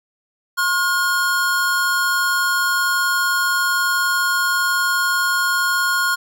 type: tone pair together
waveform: square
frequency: 1072 / 1430.9 Hz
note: C6 / F6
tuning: +42 / +42 cents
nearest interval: perfect fourth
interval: 500 cents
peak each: -23 / -18 dBFS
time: 0.57-6.16 s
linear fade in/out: 20 ms
effects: none